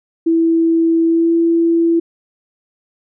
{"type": "tone with pitch glide", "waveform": "sine", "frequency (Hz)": [329.6, 334.2], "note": ["E4", "E4"], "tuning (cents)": [0, 24], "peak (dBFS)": -10, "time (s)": [0.26, 2], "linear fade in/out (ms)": 10, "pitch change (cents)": 24, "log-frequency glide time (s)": [1.05, 1.33], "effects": []}